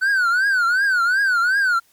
triangle tone with vibrato, 1496 Hz, F#6, 19 cents sharp, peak -13 dBFS, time 0.01-1.8 s, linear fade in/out 20 ms, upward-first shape triangle, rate 2.7 Hz, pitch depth 180 cents each way, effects white hiss -58 dBFS RMS until 1.92 s + MP3 96 kbps

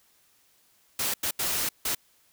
white noise bursts at uneven times, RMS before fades -28 dBFS, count 4, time 0.99-1.14 / 1.23-1.31 / 1.39-1.69 / 1.85-1.95 s, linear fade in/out 5 ms, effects white hiss -64 dBFS RMS until 2.32 s

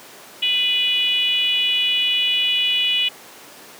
sine tone with frequency modulation, 2941 Hz, F#7, 11 cents flat, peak -16 dBFS, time 0.42-3.09 s, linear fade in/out 10 ms, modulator 463 Hz, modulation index 0.94, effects pink hiss -41 dBFS RMS until 3.79 s + high-pass 300 Hz 12 dB/octave

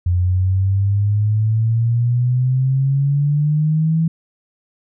sine exponential sweep, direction up, 87.8 to 164.4 Hz, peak -13 dBFS, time 0.06-4.08 s, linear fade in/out 5 ms, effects none

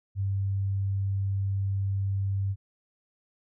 sine tone, 98 Hz, G2, in tune, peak -25 dBFS, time 0.15-2.56 s, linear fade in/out 50 ms, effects none

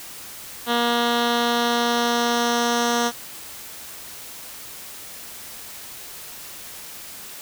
10% pulse tone with low-pass filter sweep, 237.4 Hz, A#3, 32 cents sharp, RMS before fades -21 dBFS, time 0.66-3.12 s, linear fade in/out 50 ms, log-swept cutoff 3600 to 6300 Hz, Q 2, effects white hiss -38 dBFS RMS until 7.41 s

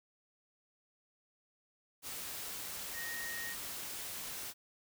sine tone in noise, 1864.7 Hz, A#6, in tune, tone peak -41 dBFS, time 2.93-3.56 s, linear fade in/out 50 ms, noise white, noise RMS -43 dBFS, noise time 2.02-4.54 s, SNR -1 dB, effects none

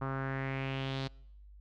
sawtooth tone with low-pass filter sweep, 134.4 Hz, C3, 47 cents sharp, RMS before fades -36 dBFS, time 0.01-1.08 s, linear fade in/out 10 ms, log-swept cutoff 1200 to 4200 Hz, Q 3.4, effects noise-tail reverb RT60 0.8 s tail -26 dB re dry + added 50 Hz sine -51 dBFS peak until 1.6 s

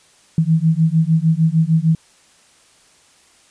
sine beating tone pair, 158.2 / 164.8 Hz, D#3 / E3, +29 / 0 cents, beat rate 6.6 Hz, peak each -15 dBFS, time 0.38-1.95 s, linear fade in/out 2 ms, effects white hiss -52 dBFS RMS until 3.5 s + resampled to 22050 Hz

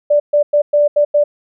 sine tone bursts at uneven times, 587.3 Hz, D5, in tune, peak -8 dBFS, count 6, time 0.1-0.2 / 0.33-0.43 / 0.53-0.62 / 0.73-0.88 / 0.96-1.05 / 1.14-1.24 s, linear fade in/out 10 ms, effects none

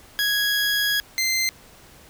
20% pulse tone pair in turn, 1661.2 / 2079 Hz, G#6 / C7, 0 / -12 cents, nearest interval major third, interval 388 cents, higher second, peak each -15 dBFS, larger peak neither, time 0.19-1 / 1.18-1.49 s, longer first, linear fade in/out 0 ms, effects pink hiss -49 dBFS RMS until 2.09 s

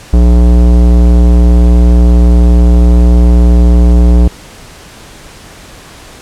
sine tone with tanh clipping, 59.6 Hz, A#1, 39 cents sharp, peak -4 dBFS, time 0.13-4.28 s, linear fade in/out 5 ms, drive 18 dB, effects pink hiss -33 dBFS RMS until 6.21 s + low-pass 10000 Hz 12 dB/octave

